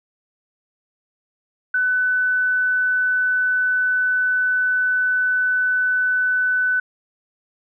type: tone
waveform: sine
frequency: 1500 Hz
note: F#6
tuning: 23 cents sharp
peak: -16 dBFS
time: 1.74-6.8 s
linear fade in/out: 5 ms
effects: none